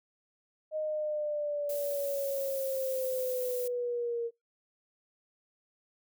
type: linear sweep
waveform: sine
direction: down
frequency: 622.3 to 464.1 Hz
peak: -30 dBFS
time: 0.71-4.31 s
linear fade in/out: 50 ms
type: noise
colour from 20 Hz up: violet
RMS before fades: -41 dBFS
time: 1.69-3.68 s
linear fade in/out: 5 ms
effects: noise-tail reverb RT60 0.2 s tail -26 dB re dry